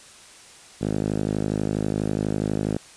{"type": "tone with band-pass filter", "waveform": "5% pulse", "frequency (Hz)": 52.2, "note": "G#1", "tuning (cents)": 10, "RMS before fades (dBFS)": -25, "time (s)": [0.81, 2.77], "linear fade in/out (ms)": 5, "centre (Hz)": 190, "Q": 0.86, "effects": ["white hiss -47 dBFS RMS until 2.96 s", "resampled to 22050 Hz"]}